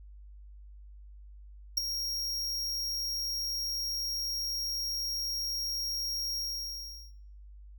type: tone with ADSR envelope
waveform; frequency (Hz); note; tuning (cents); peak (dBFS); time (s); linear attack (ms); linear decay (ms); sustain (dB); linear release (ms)
45% pulse; 5588; F8; 0; -21; 1.77-7.12; 9; 6; -11; 750
effects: noise-tail reverb RT60 0.7 s tail -19 dB re dry + added 50 Hz sine -47 dBFS peak until 7.78 s